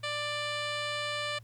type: tone with low-pass filter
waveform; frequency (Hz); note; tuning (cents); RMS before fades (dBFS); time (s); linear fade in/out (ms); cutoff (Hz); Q
10% pulse; 590; D5; +8; -34; 0.03-1.39; 10; 5600; 1.3
effects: added 114 Hz sine -49 dBFS peak until 1.43 s + pink hiss -66 dBFS RMS until 1.43 s